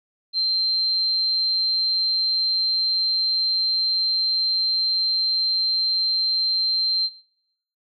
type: tone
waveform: sine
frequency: 4139 Hz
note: C8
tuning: 20 cents flat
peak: -18 dBFS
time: 0.33-7.1 s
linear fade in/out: 50 ms
effects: noise-tail reverb RT60 0.7 s tail -18 dB re dry